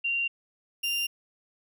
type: tone pair in turn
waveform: sine / 35% pulse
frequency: 2767 / 2789 Hz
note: F7 / F7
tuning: -17 / -3 cents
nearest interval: unison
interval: 14 cents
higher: second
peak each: -25 dBFS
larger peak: neither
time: 0.04-0.28 / 0.83-1.07 s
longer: neither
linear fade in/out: 10 ms
effects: none